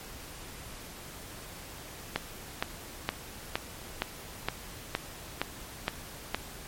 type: click train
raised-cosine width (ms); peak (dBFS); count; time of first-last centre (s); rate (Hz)
0.3; -11; 10; 2.16-6.346; 2.15
effects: pink hiss -45 dBFS RMS until 6.67 s + MP3 64 kbps